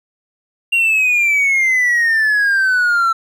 triangle exponential sweep, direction down, 2781 to 1332 Hz, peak -9 dBFS, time 0.72-3.13 s, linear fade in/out 10 ms, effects tanh soft clip ceiling -5 dBFS

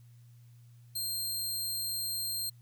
15% pulse tone, 4186 Hz, C8, in tune, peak -26 dBFS, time 0.95-2.5 s, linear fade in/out 10 ms, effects added 119 Hz sine -53 dBFS peak until 2.61 s + white hiss -71 dBFS RMS until 2.61 s

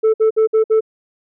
sine tone bursts, 439.7 Hz, A4, 1 cent flat, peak -7 dBFS, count 5, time 0.03-0.808 s, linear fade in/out 20 ms, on 110 ms, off 57 ms, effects tanh soft clip ceiling -9 dBFS

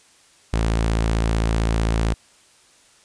sawtooth tone, 55.6 Hz, A1, 19 cents sharp, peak -14 dBFS, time 0.53-2.14 s, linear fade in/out 5 ms, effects white hiss -54 dBFS RMS until 3.04 s + resampled to 22050 Hz

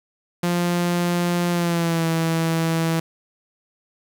sawtooth tone with pitch glide, 174.61 to 163.86 Hz, F3 to E3, 0 to -10 cents, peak -15 dBFS, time 0.43-3 s, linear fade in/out 5 ms, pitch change -110 cents, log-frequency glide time 1.5-2.06 s, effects 8-bit

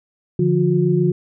sine tone cluster, 146.7 / 173.8 / 359.6 Hz, D3 / F3 / F#4, -2 / -8 / -49 cents, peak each -18 dBFS, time 0.39-1.12 s, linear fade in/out 5 ms, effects none

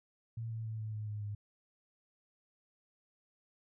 sine tone with pitch steps, 114.3 / 112.4 / 110.53 / 108.7 / 106.89 / 105.12 / 103.37 Hz, A#2 / A2 / A2 / A2 / A2 / G#2 / G#2, -34 / +37 / +8 / -21 / -50 / +21 / -8 cents, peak -37 dBFS, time 0.37-1.35 s, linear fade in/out 5 ms, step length 140 ms, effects none

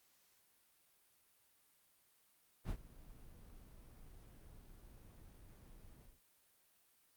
brown noise with ADSR envelope, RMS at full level -39 dBFS, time 2.64-6.21 s, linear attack 59 ms, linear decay 68 ms, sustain -19 dB, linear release 210 ms, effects white hiss -73 dBFS RMS until 7.16 s + Opus 48 kbps

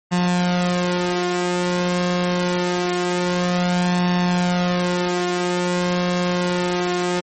sawtooth tone with flanger, 178.1 Hz, F3, 34 cents sharp, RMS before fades -20 dBFS, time 0.11-7.21 s, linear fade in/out 20 ms, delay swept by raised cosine 1.1 to 3.8 ms, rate 0.25 Hz, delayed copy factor +0.6, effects MP3 32 kbps

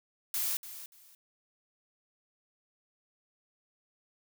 blue noise with echo, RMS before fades -32 dBFS, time 0.34-0.57 s, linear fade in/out 2 ms, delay 290 ms, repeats 2, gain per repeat -13 dB, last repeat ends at 1.15 s, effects none

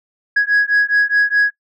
sine beating tone pair, 1661.2 / 1666 Hz, G#6 / G#6, 0 / +5 cents, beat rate 4.8 Hz, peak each -13 dBFS, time 0.36-1.51 s, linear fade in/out 10 ms, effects noise-tail reverb RT60 0.1 s tail -22 dB re dry + tanh soft clip ceiling -8 dBFS

